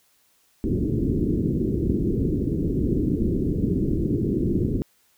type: low-pass noise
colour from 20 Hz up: white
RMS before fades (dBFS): -23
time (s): 0.64-4.82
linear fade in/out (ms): 0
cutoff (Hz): 380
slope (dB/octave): 48
effects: white hiss -63 dBFS RMS until 5.17 s